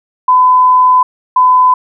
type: tone pair in turn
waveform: sine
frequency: 1009 / 1009 Hz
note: B5 / B5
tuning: +37 / +37 cents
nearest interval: unison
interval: 0 cents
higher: neither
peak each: -4 dBFS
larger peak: neither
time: 0.28-1.03 / 1.36-1.74 s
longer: first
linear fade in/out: 5 ms
effects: none